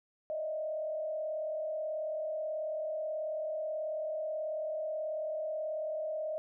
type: tone with frequency modulation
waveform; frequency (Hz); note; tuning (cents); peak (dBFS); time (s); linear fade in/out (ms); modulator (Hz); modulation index
sine; 622.3; D#5; 0; -33; 0.3-6.38; 0; 38.4; 0.63
effects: none